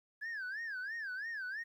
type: tone with vibrato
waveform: sine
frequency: 1661.2 Hz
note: G#6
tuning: in tune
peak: -36 dBFS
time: 0.21-1.64 s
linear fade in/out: 20 ms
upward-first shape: sine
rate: 3 Hz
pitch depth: 200 cents each way
effects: tanh soft clip ceiling -37 dBFS + 12-bit